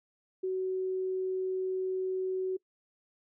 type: tone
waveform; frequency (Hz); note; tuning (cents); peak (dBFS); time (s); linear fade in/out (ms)
sine; 374.6; F#4; +21; -29; 0.43-2.57; 10
effects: noise-tail reverb RT60 0.1 s tail -23 dB re dry